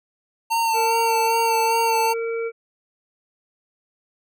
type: tone with vibrato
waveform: square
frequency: 903 Hz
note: A5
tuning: 45 cents sharp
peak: -19 dBFS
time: 0.5-2.14 s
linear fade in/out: 20 ms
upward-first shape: sine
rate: 2.5 Hz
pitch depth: 32 cents each way
type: harmonic tone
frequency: 458.5 Hz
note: A#4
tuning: 29 cents flat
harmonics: 1 / 3 / 5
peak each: -23 / -36 / -35 dBFS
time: 0.73-2.52 s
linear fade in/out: 50 ms
effects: none